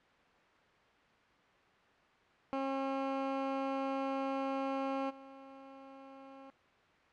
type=tone with level steps; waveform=15% pulse; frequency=270.3 Hz; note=C#4; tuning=44 cents flat; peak=-27 / -44 dBFS; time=2.53-6.5 s; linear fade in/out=0 ms; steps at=5.09 s; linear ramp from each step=20 ms; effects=white hiss -64 dBFS RMS until 7.12 s + low-pass 2000 Hz 12 dB/octave